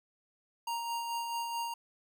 square tone with tremolo, 934 Hz, A#5, 3 cents sharp, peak -33 dBFS, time 0.67-1.74 s, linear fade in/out 5 ms, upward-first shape sine, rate 4.6 Hz, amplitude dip 35%, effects none

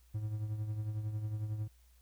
triangle tone with tremolo, 107.1 Hz, A2, 46 cents flat, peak -30 dBFS, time 0.14-1.68 s, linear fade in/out 10 ms, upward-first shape triangle, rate 11 Hz, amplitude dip 60%, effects added 60 Hz sine -61 dBFS peak until 2.01 s + white hiss -71 dBFS RMS until 2.01 s

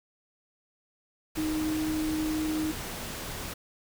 sine tone in noise, 311.1 Hz, D#4, in tune, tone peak -27 dBFS, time 1.37-2.72 s, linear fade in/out 10 ms, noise pink, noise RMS -37 dBFS, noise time 1.35-3.54 s, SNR +7 dB, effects none

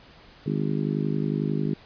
harmonic tone, 51.1 Hz, G#1, 27 cents flat, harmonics 3 / 4 / 5 / 6 / 7 / 8, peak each -27 / -29 / -31 / -33 / -34 / -35 dBFS, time 0.46-1.74 s, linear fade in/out 5 ms, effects pink hiss -51 dBFS RMS until 1.85 s + resampled to 11025 Hz

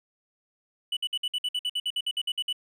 triangle tone bursts, 2965 Hz, F#7, 3 cents sharp, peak -24 dBFS, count 16, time 0.92-2.528 s, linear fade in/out 5 ms, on 48 ms, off 56 ms, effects none

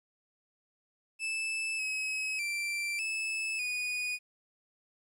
40% pulse tone with pitch steps, 2629 / 2557 / 2350 / 2614 / 2470 Hz, E7 / D#7 / D7 / E7 / D#7, -5 / +47 / +1 / -15 / -13 cents, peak -31 dBFS, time 1.19-4.19 s, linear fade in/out 50 ms, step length 600 ms, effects low-pass 12000 Hz 12 dB/octave + 12-bit

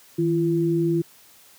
sine tone pair together, 160 / 339 Hz, D#3 / E4, +49 / +49 cents, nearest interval octave + minor second, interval 1300 cents, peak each -23 / -20 dBFS, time 0.18-1.02 s, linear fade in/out 10 ms, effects white hiss -52 dBFS RMS until 1.58 s + high-pass 80 Hz 12 dB/octave

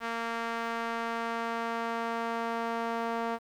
sawtooth tone with band-pass filter sweep, 230.5 Hz, A#3, 19 cents flat, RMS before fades -33 dBFS, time 0-3.39 s, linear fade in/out 50 ms, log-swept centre 1400 to 870 Hz, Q 1.1, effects 10-bit

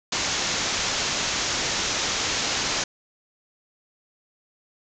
white low-pass noise, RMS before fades -26 dBFS, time 0.12-2.84 s, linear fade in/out 5 ms, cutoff 7100 Hz, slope 96 dB/octave, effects none

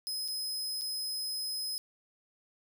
sawtooth tone with dropouts, 5080 Hz, D#8, 35 cents sharp, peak -31 dBFS, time 0.07-1.78 s, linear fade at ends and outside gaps 0 ms, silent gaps 0.279-0.284 / 0.812-0.818 s, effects 11-bit

